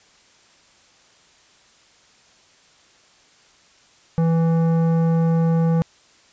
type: tone with tanh clipping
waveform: sine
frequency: 164.9 Hz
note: E3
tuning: 1 cent sharp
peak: -17 dBFS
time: 4.18-5.82 s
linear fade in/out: 0 ms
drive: 13 dB
effects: white hiss -54 dBFS RMS until 6.32 s + resampled to 16000 Hz